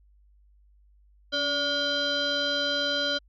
sine tone with frequency modulation, 2294 Hz, D7, 41 cents flat, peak -24 dBFS, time 1.32-3.19 s, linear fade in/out 20 ms, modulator 858 Hz, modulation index 2.5, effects added 50 Hz sine -56 dBFS peak until 3.28 s

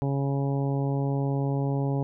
harmonic tone, 138.59 Hz, C#3, in tune, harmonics 1 / 2 / 3 / 4 / 5 / 6 / 7, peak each -25 / -31 / -34 / -37 / -41 / -39 / -45 dBFS, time 0.02-2.03 s, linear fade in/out 0 ms, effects none

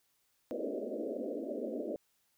white band-pass noise, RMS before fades -38 dBFS, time 0.51-1.96 s, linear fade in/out 0 ms, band 220 to 620 Hz, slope 96 dB/octave, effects white hiss -75 dBFS RMS until 2.37 s

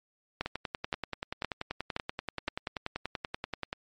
two click trains, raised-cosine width 0.3 ms, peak -17 / -14 dBFS, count 35 / 5, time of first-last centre 0.46-3.729 / 0.41-2.483 s, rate 10.4 / 1.93 Hz, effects MP3 48 kbps

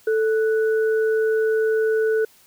sine tone pair together, 440 / 1480 Hz, A4 / F#6, 0 / 0 cents, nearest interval octave + major sixth, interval 2100 cents, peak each -17 / -29 dBFS, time 0.07-2.25 s, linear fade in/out 5 ms, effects white hiss -54 dBFS RMS until 2.46 s

